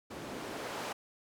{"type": "noise with band-pass filter sweep", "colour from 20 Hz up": "white", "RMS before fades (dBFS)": -41, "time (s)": [0.1, 0.93], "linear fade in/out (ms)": 10, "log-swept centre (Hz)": [210, 630], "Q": 0.74, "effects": []}